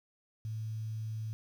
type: tone with quantisation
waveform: sine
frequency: 110 Hz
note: A2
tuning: in tune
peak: -35 dBFS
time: 0.45-1.33 s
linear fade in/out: 0 ms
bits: 10
effects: none